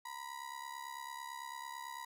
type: ring-modulated tone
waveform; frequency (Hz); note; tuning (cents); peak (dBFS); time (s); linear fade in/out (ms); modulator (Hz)
35% pulse; 970; B5; -31; -39; 0.05-2.05; 5; 34.5
effects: none